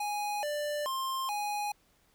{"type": "tone with pitch steps", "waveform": "square", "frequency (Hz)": [829, 591, 1057, 829], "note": ["G#5", "D5", "C6", "G#5"], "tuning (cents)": [-3, 11, 17, -3], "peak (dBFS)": -32, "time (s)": [0, 1.72], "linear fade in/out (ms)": 5, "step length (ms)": 430, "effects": ["pink hiss -68 dBFS RMS until 2.14 s"]}